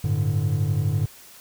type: chord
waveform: triangle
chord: G suspended second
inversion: none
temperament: equal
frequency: 98 / 110 / 146.83 Hz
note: G2 / A2 / D3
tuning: 0 / 0 / 0 cents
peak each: -22 dBFS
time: 0.04-1.06 s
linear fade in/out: 5 ms
effects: tanh soft clip ceiling -10 dBFS + white hiss -47 dBFS RMS until 1.4 s